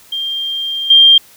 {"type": "tone with level steps", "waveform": "sine", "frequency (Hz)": 3189, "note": "G7", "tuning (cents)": 29, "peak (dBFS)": [-17, -3], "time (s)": [0.12, 1.18], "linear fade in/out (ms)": 5, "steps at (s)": 0.9, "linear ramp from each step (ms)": 5, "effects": ["white hiss -44 dBFS RMS until 1.36 s"]}